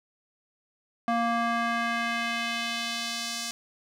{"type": "tone with band-pass filter sweep", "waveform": "square", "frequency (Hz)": 233.1, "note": "A#3", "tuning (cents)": 0, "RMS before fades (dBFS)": -29, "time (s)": [1.08, 3.51], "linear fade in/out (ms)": 0, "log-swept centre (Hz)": [900, 5900], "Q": 1.2, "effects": []}